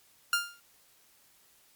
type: tone with exponential decay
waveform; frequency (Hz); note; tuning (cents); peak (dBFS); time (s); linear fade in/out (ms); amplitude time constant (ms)
sawtooth; 1400; F6; +4; -18; 0.33-0.6; 2; 58
effects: white hiss -63 dBFS RMS until 1.75 s + MP3 96 kbps